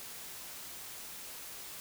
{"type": "silence", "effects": ["white hiss -46 dBFS RMS until 1.8 s"]}